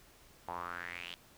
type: tone with band-pass filter sweep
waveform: sawtooth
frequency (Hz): 87.31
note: F2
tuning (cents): 0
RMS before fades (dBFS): -43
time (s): 0.48-1.15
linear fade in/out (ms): 0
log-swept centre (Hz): 850 to 3300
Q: 5
effects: pink hiss -61 dBFS RMS until 1.37 s